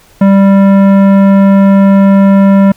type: tone with tanh clipping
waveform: sine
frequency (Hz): 196.3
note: G3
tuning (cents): +3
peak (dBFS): -4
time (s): 0.21-2.72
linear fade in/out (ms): 5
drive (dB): 15
effects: pink hiss -43 dBFS RMS until 2.76 s